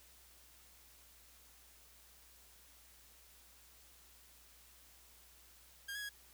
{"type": "tone with pitch steps", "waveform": "sawtooth", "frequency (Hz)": [1614, 1671, 1656], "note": ["G#6", "G#6", "G#6"], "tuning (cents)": [-50, 10, -5], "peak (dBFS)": -38, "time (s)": [5.88, 6.093], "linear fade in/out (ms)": 10, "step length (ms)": 71, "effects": ["added 60 Hz sine -68 dBFS peak until 6.33 s", "white hiss -63 dBFS RMS until 6.33 s"]}